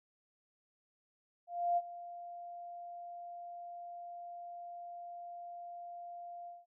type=tone with ADSR envelope; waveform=sine; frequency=697 Hz; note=F5; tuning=4 cents flat; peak=-27 dBFS; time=1.47-6.66 s; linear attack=300 ms; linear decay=41 ms; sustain=-17 dB; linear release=190 ms; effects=none